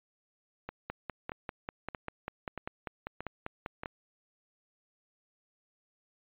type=two click trains; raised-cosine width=0.5 ms; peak=-23 / -21 dBFS; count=6 / 16; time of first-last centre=0.69-3.835 / 0.9-3.859 s; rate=1.59 / 5.07 Hz; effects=resampled to 8000 Hz